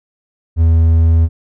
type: tone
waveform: triangle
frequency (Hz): 81.9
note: E2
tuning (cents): -11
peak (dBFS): -5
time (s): 0.56-1.29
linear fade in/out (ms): 50
effects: none